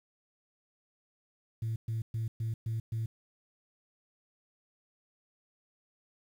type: tone bursts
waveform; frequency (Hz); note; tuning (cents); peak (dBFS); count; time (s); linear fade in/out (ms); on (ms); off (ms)
sine; 112.6; A2; +40; -29; 6; 1.62-3.06; 5; 140; 120
effects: tanh soft clip ceiling -28 dBFS + 10-bit

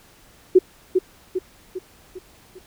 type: tone with echo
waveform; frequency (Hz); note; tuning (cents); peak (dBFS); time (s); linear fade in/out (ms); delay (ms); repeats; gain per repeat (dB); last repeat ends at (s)
sine; 370; F#4; 0; -7; 0.55-0.59; 10; 400; 5; -6; 2.59
effects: pink hiss -52 dBFS RMS until 2.66 s

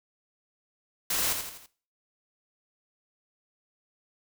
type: noise with echo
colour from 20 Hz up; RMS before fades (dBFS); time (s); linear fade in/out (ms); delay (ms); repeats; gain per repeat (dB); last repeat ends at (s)
white; -28; 1.1-1.33; 5; 83; 4; -6; 1.662
effects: noise-tail reverb RT60 0.4 s tail -18 dB re dry

